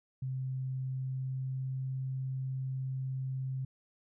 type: tone with pitch glide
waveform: sine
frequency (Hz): 130.81 to 131.72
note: C3 to C3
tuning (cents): 0 to +12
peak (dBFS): -33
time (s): 0.22-3.65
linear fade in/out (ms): 5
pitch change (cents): +12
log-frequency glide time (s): 0.79-1.92
effects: none